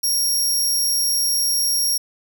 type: tone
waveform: 20% pulse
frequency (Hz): 5588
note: F8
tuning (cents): 0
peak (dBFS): -12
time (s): 0.03-1.98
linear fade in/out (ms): 10
effects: 8-bit